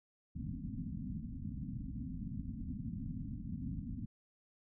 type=low-pass noise; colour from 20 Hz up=white; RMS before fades=-42 dBFS; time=0.35-4.06 s; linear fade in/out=10 ms; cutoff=270 Hz; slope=96 dB/octave; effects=none